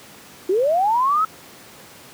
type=linear sweep; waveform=sine; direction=up; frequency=349.2 to 1318.5 Hz; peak=-15 dBFS; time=0.49-1.25 s; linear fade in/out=5 ms; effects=pink hiss -43 dBFS RMS until 2.13 s + high-pass 150 Hz 12 dB/octave